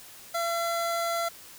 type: tone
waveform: 25% pulse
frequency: 678 Hz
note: E5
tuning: 49 cents sharp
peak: -23 dBFS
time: 0.34-1.29 s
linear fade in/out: 10 ms
effects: white hiss -48 dBFS RMS until 1.58 s